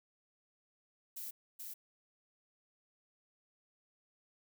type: noise with echo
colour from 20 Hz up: violet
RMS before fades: -44 dBFS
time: 1.16-1.31 s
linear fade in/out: 10 ms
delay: 430 ms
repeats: 1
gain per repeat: -2 dB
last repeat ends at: 1.74 s
effects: none